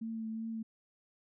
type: tone with vibrato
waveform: sine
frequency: 223.4 Hz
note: A3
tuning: 27 cents sharp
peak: -36 dBFS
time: 0.01-0.63 s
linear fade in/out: 10 ms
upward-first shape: triangle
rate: 2.7 Hz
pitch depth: 22 cents each way
effects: none